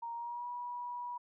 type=tone with pitch glide; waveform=sine; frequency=933 to 971.5 Hz; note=A#5 to B5; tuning=+1 to -29 cents; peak=-38 dBFS; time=0.02-1.18 s; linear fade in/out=10 ms; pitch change=+70 cents; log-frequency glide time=0.13-0.47 s; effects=none